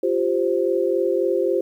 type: chord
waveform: sine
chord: F suspended second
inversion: none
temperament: just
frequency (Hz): 349.2 / 392.9 / 523.8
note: F4 / G4 / C5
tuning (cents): 0 / +4 / +2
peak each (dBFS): -22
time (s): 0.03-1.61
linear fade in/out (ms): 5
effects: 9-bit